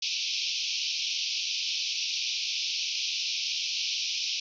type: band-pass noise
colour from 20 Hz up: white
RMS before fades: -31 dBFS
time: 0.02-4.4 s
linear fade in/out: 5 ms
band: 2400 to 5900 Hz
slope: 96 dB/octave
effects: none